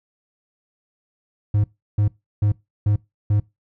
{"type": "tone bursts", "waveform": "triangle", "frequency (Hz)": 103.8, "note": "G#2", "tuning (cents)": 0, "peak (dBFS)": -13, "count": 5, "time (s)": [1.54, 3.4], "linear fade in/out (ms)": 5, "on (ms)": 100, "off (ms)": 340, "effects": ["noise-tail reverb RT60 0.2 s tail -21 dB re dry"]}